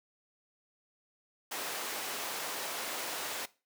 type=high-pass noise; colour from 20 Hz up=pink; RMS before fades=-38 dBFS; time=1.51-3.46 s; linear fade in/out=10 ms; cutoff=500 Hz; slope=12 dB/octave; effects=noise-tail reverb RT60 0.3 s tail -19 dB re dry